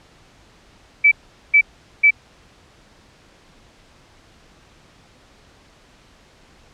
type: tone bursts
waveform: sine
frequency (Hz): 2308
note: D7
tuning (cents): -31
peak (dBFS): -8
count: 3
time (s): 1.04-2.108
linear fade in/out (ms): 10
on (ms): 76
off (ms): 420
effects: pink hiss -51 dBFS RMS until 6.73 s + low-pass 6000 Hz 12 dB/octave